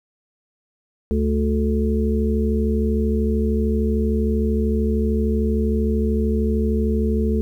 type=harmonic tone; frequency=73.1 Hz; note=D2; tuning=7 cents flat; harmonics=1 / 3 / 5 / 6; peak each=-20 / -21 / -28 / -25 dBFS; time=1.11-7.41 s; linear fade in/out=0 ms; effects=9-bit